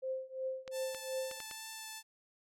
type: tone with tremolo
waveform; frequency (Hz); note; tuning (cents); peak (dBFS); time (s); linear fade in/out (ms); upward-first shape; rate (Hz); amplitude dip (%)
sine; 523.3; C5; 0; -33; 0.02-1.4; 20; triangle; 2.8; 95
type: clicks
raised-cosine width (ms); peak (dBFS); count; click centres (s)
0.2; -28; 5; 0.678 / 0.947 / 1.313 / 1.403 / 1.512
type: tone with vibrato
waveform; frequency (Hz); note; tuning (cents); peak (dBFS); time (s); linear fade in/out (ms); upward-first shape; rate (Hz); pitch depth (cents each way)
5% pulse; 881; A5; +2; -32; 0.71-2.03; 50; triangle; 2.3; 10
effects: none